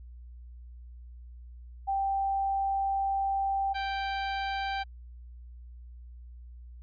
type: tone pair in turn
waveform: sine / sawtooth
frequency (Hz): 784 / 784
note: G5 / G5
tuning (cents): 0 / 0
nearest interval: unison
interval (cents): 0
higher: neither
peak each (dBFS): -26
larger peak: neither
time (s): 1.87-3.74 / 3.74-4.84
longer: first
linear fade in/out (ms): 20
effects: added 60 Hz sine -44 dBFS peak until 6.82 s + resampled to 11025 Hz